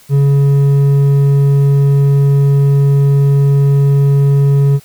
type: tone with hard clipping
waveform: sine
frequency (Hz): 140.1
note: C#3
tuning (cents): +19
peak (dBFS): -8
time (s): 0.09-4.8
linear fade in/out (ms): 50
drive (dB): 5
effects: white hiss -44 dBFS RMS until 4.84 s